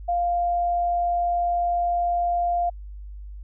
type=tone; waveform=sine; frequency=698.5 Hz; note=F5; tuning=in tune; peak=-20 dBFS; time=0.08-2.7 s; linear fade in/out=10 ms; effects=added 50 Hz sine -35 dBFS peak until 3.43 s